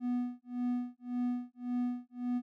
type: tone with tremolo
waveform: triangle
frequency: 245.7 Hz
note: B3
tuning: 9 cents flat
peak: -27 dBFS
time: 0-2.42 s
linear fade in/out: 50 ms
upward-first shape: sine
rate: 1.8 Hz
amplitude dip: 100%
effects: none